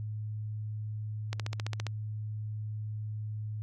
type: click train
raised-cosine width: 0.2 ms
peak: -18 dBFS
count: 9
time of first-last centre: 1.33-1.867 s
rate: 14.9 Hz
effects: added 107 Hz sine -34 dBFS peak until 3.62 s + AAC 64 kbps